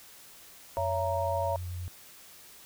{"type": "chord", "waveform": "sine", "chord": "A# diminished", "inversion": "first", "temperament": "just", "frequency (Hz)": [559.4, 671.3, 932.3], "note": ["C#5", "E5", "A#5"], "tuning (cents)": [16, 31, 0], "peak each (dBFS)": -32, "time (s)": [0.77, 1.56], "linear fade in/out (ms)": 0}
{"type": "tone", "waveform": "sine", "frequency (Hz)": 89, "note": "F2", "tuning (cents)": 33, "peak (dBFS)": -34, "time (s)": [0.78, 1.88], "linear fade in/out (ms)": 0}
{"effects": ["white hiss -52 dBFS RMS until 2.65 s"]}